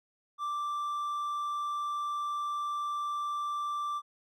triangle tone with hard clipping, 1174.7 Hz, D6, in tune, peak -32 dBFS, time 0.38-4.02 s, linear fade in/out 50 ms, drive 6 dB, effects none

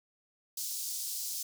pink high-pass noise, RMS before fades -37 dBFS, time 0.57-1.43 s, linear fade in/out 5 ms, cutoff 4900 Hz, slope 24 dB/octave, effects none

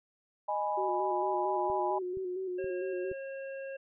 sine chord, G# minor, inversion second, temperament equal with one note detuned, 616.9 / 830.6 / 987.8 Hz, D#5 / G#5 / B5, -15 / 0 / 0 cents, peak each -35 / -32 / -35 dBFS, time 0.48-1.99 s, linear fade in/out 10 ms
sine tone with vibrato, 370 Hz, F#4, in tune, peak -33 dBFS, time 0.77-3.13 s, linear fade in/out 10 ms, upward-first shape square, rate 4.4 Hz, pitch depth 40 cents each way
click train, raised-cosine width 5 ms, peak -37 dBFS, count 4, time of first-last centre 1.7-3.115 s, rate 2.12 Hz
harmonic tone, 542 Hz, C#5, 39 cents flat, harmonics 1 / 3 / 5, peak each -38 / -48 / -52 dBFS, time 2.58-3.77 s, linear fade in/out 10 ms
effects none

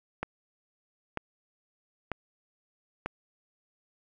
click train, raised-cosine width 0.5 ms, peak -16 dBFS, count 4, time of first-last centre 0.23-3.06 s, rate 1.06 Hz, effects none

